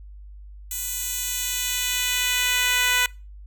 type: tone with high-pass filter sweep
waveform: 10% pulse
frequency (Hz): 496.4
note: B4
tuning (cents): +9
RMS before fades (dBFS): -24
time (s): 0.71-3.06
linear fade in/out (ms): 2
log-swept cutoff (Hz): 8300 to 1500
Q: 0.79
effects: noise-tail reverb RT60 0.3 s tail -24 dB re dry + added 50 Hz sine -39 dBFS peak until 3.46 s

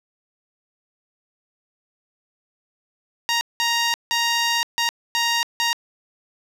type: tone bursts at uneven times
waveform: 10% pulse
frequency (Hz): 935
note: A#5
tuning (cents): +5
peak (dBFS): -10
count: 6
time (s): 3.29-3.41 / 3.6-3.94 / 4.11-4.63 / 4.78-4.89 / 5.15-5.43 / 5.6-5.73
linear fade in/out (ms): 0
effects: low-pass 11000 Hz 12 dB/octave

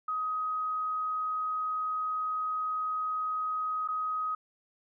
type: tone with dropouts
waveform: sine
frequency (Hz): 1259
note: D#6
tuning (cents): +20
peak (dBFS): -29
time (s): 0.08-4.35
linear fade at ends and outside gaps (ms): 5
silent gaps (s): 3.877-3.885
effects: none

